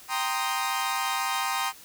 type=chord; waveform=sawtooth; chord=C minor seventh; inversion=second; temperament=equal; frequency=784 / 932.3 / 1046.5 / 1244.5 Hz; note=G5 / Bb5 / C6 / Eb6; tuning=0 / 0 / 0 / 0 cents; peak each=-28 dBFS; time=0.08-1.73 s; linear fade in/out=50 ms; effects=white hiss -49 dBFS RMS until 1.84 s